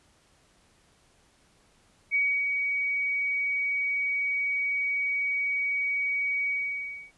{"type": "tone with ADSR envelope", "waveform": "sine", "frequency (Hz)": 2258, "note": "C#7", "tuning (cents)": 31, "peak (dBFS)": -21, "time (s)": [2.11, 7.12], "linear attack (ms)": 36, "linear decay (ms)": 290, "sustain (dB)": -4, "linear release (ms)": 630, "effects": ["pink hiss -63 dBFS RMS until 7.17 s", "resampled to 24000 Hz"]}